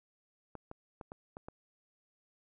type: clicks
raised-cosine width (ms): 1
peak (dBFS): -30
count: 6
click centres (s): 0.553 / 0.714 / 1.012 / 1.119 / 1.369 / 1.485
effects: none